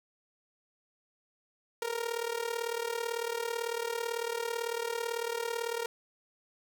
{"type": "tone with amplitude modulation", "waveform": "sawtooth", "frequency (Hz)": 466.2, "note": "A#4", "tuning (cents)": 0, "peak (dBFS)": -25, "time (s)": [1.82, 5.86], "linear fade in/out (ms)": 2, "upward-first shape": "sine", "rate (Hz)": 38, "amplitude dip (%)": 80, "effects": []}